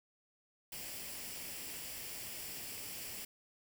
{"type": "noise with comb filter", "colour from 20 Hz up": "white", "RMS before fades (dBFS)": -45, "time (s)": [0.72, 3.25], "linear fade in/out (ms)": 5, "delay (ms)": 0.39, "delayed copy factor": 0.5, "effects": []}